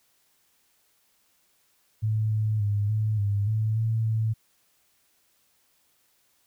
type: tone with pitch steps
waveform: sine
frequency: 108.7 / 108 / 102.7 / 108 / 101.4 / 109.2 / 112.1 / 110.8 Hz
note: A2 / A2 / G#2 / A2 / G#2 / A2 / A2 / A2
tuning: -21 / -32 / -19 / -32 / -41 / -13 / +33 / +13 cents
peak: -22 dBFS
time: 2.02-4.34 s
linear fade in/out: 20 ms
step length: 290 ms
effects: white hiss -67 dBFS RMS until 6.46 s